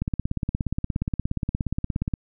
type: click train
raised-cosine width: 5 ms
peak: -12 dBFS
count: 37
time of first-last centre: 0.02-2.138 s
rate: 17 Hz
effects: none

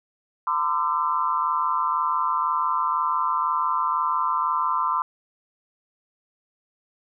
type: tone cluster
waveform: sine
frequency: 922 / 1024 / 1190 / 1334 Hz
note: A#5 / C6 / D6 / E6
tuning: -19 / -38 / +22 / +20 cents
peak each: -31 / -23 / -26 / -29 dBFS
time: 0.47-5.02 s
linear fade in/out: 2 ms
effects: none

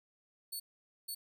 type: tone bursts at uneven times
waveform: 10% pulse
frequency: 4435 Hz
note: C#8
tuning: in tune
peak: -32 dBFS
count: 2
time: 0.52-0.6 / 1.08-1.15 s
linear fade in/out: 10 ms
effects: none

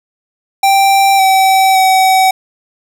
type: tone with pitch steps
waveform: square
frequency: 784 / 767 / 758 Hz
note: G5 / G5 / F#5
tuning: 0 / -38 / +42 cents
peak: -7 dBFS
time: 0.63-2.31 s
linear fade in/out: 5 ms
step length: 560 ms
effects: none

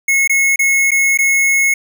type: tone with dropouts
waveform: square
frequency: 2179 Hz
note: C#7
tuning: 30 cents flat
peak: -11 dBFS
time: 0.08-1.74 s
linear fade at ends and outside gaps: 5 ms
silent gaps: 0.276-0.295 / 0.56-0.591 / 0.908-0.916 / 1.175-1.187 s
effects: none

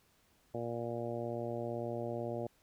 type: harmonic tone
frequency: 117.9 Hz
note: A#2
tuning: 20 cents sharp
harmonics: 1 / 2 / 3 / 4 / 5 / 6 / 7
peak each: -43 / -44 / -42 / -43 / -41 / -46 / -52 dBFS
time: 0.54-2.47 s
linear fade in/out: 5 ms
effects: pink hiss -70 dBFS RMS until 2.62 s

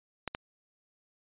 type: clicks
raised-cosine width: 0.3 ms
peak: -17 dBFS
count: 2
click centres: 0.277 / 0.349 s
effects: resampled to 8000 Hz

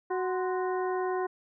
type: harmonic tone with a mistuned harmonic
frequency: 370 Hz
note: F#4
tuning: in tune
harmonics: 1 / 2 / 3 / 4 / 5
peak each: -29 / -34 / -36 / -42 / -45 dBFS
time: 0.1-1.27 s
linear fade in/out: 10 ms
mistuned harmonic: 3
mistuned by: -110 cents
effects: none

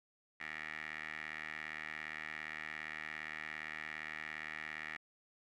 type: tone with band-pass filter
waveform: 15% pulse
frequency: 77.4 Hz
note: D#2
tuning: 9 cents flat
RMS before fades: -45 dBFS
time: 0.4-4.97 s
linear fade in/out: 5 ms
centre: 2000 Hz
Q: 7.1
effects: none

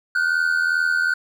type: tone pair together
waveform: triangle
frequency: 1441 / 1523.5 Hz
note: F#6 / G6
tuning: -46 / -50 cents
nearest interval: minor second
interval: 96 cents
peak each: -18 dBFS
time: 0.15-1.14 s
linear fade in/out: 5 ms
effects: tanh soft clip ceiling -9 dBFS

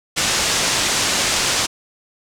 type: low-pass noise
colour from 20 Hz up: white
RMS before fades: -19 dBFS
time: 0.16-1.67 s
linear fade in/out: 20 ms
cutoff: 7700 Hz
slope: 24 dB/octave
effects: none

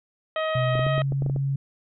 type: harmonic tone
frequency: 632 Hz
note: D#5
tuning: 27 cents sharp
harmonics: 1 / 2 / 3 / 4 / 5 / 6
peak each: -25 / -30 / -33 / -39 / -37 / -44 dBFS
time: 0.36-1.02 s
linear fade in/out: 2 ms
type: tone with pitch glide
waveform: sine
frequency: 126.9 to 137.59 Hz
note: B2 to C#3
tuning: +47 to -13 cents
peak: -22 dBFS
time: 0.55-1.56 s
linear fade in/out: 5 ms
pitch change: +140 cents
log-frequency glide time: 0.8-0.87 s
type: clicks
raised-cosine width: 2 ms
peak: -19 dBFS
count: 9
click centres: 0.754 / 0.794 / 0.866 / 0.98 / 1.122 / 1.222 / 1.263 / 1.298 / 1.362 s
effects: none

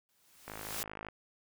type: noise with exponential growth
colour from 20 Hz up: white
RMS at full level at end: -36 dBFS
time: 0.09-0.83 s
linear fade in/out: 0 ms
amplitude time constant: 160 ms
type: click train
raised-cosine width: 0.5 ms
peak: -27 dBFS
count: 33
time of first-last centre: 0.48-1.086 s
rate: 52.8 Hz
effects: none

